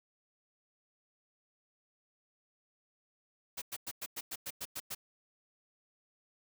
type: noise bursts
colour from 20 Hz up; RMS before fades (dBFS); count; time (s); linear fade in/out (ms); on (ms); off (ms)
white; -40; 10; 3.57-4.95; 10; 48; 100
effects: none